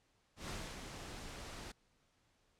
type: noise with ADSR envelope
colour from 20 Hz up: pink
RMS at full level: -43 dBFS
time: 0.36-1.72 s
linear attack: 120 ms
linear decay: 280 ms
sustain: -5 dB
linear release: 7 ms
effects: pink hiss -75 dBFS RMS until 2.59 s + low-pass 8000 Hz 12 dB/octave